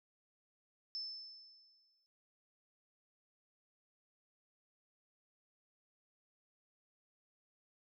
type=tone with exponential decay; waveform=sine; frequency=5270 Hz; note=E8; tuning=1 cent flat; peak=-38 dBFS; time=0.95-2.06 s; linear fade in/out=0 ms; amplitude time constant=240 ms; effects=none